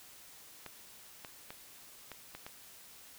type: clicks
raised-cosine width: 0.3 ms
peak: -28 dBFS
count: 6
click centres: 0.663 / 1.248 / 1.505 / 2.117 / 2.35 / 2.465 s
effects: white hiss -55 dBFS RMS until 3.18 s